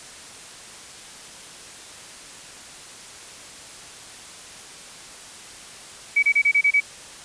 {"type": "tone bursts", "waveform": "sine", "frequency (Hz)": 2278, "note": "C#7", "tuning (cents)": 47, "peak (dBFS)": -14, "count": 7, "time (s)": [6.16, 6.804], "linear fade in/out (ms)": 10, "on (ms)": 68, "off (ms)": 28, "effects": ["white hiss -41 dBFS RMS until 7.24 s", "resampled to 22050 Hz"]}